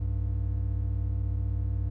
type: tone pair together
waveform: triangle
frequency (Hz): 61.74 / 98.01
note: B1 / G2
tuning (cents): 0 / 0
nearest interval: minor sixth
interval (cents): 800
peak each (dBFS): -27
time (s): 0-1.9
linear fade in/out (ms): 10
effects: none